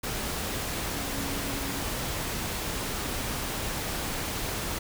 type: tone in noise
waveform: sine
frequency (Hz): 277.2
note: C#4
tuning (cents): 0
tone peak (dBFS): -37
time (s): 0.95-1.81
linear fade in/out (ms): 10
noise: pink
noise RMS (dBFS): -32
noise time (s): 0.03-4.79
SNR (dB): -8
effects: none

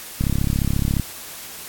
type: click train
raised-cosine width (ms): 5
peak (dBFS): -8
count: 28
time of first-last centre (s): 0.21-0.997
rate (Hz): 34.3
effects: white hiss -36 dBFS RMS until 1.68 s + AAC 64 kbps

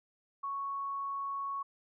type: tone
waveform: sine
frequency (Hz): 1108.7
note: C#6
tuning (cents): 0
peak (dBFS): -34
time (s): 0.43-1.63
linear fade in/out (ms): 10
effects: none

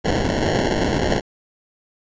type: noise with sample-and-hold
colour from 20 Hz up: white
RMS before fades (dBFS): -20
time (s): 0.04-1.21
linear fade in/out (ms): 20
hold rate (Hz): 1225
effects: resampled to 16000 Hz

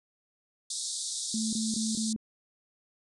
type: band-pass noise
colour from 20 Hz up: white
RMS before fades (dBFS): -35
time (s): 0.7-2.13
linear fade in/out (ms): 5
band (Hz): 3600 to 9500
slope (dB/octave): 96
type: tone bursts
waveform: sine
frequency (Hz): 220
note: A3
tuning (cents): 0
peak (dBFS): -29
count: 4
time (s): 1.34-2.163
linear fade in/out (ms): 2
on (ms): 190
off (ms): 21
effects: none

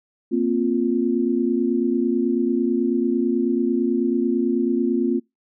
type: chord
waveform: sine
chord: Bb suspended second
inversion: none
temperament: just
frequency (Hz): 233.1 / 262.2 / 349.6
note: Bb3 / C4 / F4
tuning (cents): 0 / +4 / +2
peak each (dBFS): -22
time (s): 0.31-5.2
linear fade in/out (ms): 20
effects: noise-tail reverb RT60 0.2 s tail -26 dB re dry

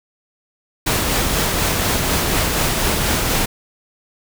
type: noise with tremolo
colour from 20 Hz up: pink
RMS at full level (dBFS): -17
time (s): 0.86-3.46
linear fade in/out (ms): 10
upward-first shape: triangle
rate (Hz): 4.1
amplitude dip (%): 30
effects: none

